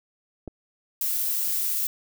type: clicks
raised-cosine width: 2 ms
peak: -22 / -32 dBFS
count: 2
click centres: 0.477 / 0.48 s
type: noise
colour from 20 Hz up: violet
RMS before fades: -26 dBFS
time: 1.01-1.87 s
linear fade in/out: 2 ms
effects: none